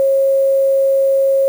sine tone with quantisation, 543 Hz, C#5, 36 cents flat, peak -10 dBFS, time 0-1.48 s, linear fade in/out 0 ms, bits 6, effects none

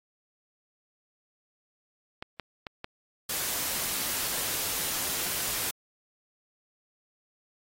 clicks, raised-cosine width 0.3 ms, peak -20 dBFS, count 4, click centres 2.225 / 2.397 / 2.668 / 2.844 s
white noise, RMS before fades -31 dBFS, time 3.29-5.71 s, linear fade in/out 5 ms
effects AAC 48 kbps

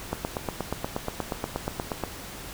click train, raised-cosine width 1 ms, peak -13 dBFS, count 17, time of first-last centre 0.13-2.037 s, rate 8.39 Hz, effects pink hiss -40 dBFS RMS until 2.53 s

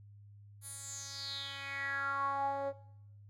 10% pulse tone with band-pass filter sweep, 277.2 Hz, C#4, in tune, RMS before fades -38 dBFS, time 0.61-2.73 s, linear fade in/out 50 ms, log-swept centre 11000 to 560 Hz, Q 5.9, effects noise-tail reverb RT60 0.8 s tail -18 dB re dry + added 102 Hz sine -53 dBFS peak until 3.29 s

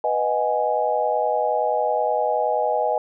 sine chord, G# minor seventh, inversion first, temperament equal, 493.9 / 622.3 / 740 / 830.6 Hz, B4 / D#5 / F#5 / G#5, 0 / 0 / 0 / 0 cents, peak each -25 / -23 / -27 / -23 dBFS, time 0.04-2.98 s, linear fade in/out 2 ms, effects none

